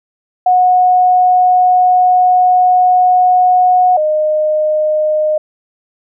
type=tone pair in turn; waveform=sine; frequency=730 / 613.9 Hz; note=F#5 / D#5; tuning=-24 / -23 cents; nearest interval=minor third; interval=299 cents; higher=first; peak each=-6 / -10 dBFS; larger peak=first; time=0.46-3.97 / 3.97-5.38 s; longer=first; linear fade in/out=5 ms; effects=none